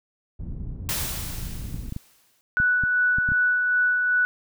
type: low-pass noise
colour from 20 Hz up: pink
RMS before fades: -33 dBFS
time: 0.39-1.9 s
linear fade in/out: 10 ms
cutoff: 150 Hz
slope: 12 dB/octave
type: noise with exponential decay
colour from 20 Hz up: white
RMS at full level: -26 dBFS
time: 0.89-2.41 s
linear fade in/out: 0 ms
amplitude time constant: 330 ms
type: clicks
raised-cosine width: 5 ms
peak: -18 dBFS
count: 8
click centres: 1.744 / 1.924 / 1.964 / 2.601 / 2.837 / 3.185 / 3.289 / 3.319 s
type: tone with tremolo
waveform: sine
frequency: 1480 Hz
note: F#6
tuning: in tune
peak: -17 dBFS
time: 2.57-4.25 s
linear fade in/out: 0 ms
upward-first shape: sine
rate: 2.6 Hz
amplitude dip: 30%
effects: none